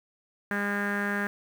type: tone with low-pass filter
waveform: sawtooth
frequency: 203 Hz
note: G#3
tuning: 39 cents flat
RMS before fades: -29 dBFS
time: 0.51-1.27 s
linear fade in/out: 0 ms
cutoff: 1700 Hz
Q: 9.8
effects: 8-bit